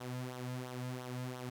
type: tone with flanger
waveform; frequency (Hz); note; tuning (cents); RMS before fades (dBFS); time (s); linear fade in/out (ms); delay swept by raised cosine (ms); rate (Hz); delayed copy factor
sawtooth; 126; B2; +35; -42; 0-1.5; 10; 0.41 to 2.71; 2.9; -0.65
effects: none